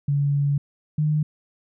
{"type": "tone pair in turn", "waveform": "sine", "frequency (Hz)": [142.4, 151.93], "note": ["C#3", "D#3"], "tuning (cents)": [47, -41], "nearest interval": "minor second", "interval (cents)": 112, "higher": "second", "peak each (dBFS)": -18, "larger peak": "neither", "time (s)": [[0.08, 0.58], [0.98, 1.23]], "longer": "first", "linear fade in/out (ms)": 5, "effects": []}